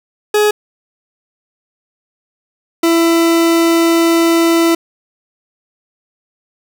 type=tone pair in turn; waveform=40% pulse; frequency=420 / 333.4 Hz; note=G#4 / E4; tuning=+19 / +20 cents; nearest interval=major third; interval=399 cents; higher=first; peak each=-8 dBFS; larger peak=neither; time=0.34-0.51 / 2.83-4.75 s; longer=second; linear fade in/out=5 ms; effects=none